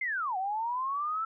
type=linear two-way sweep; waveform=sine; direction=down then up; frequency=2142 to 733 to 1336 Hz; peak=-29 dBFS; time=0.01-1.25 s; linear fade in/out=5 ms; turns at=0.37 s; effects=none